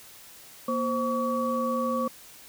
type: tone cluster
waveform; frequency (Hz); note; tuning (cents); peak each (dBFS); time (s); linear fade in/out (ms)
sine; 237 / 524 / 1135; A#3 / C5 / C#6; +29 / +2 / +41; -29; 0.68-2.08; 5
effects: white hiss -49 dBFS RMS until 2.48 s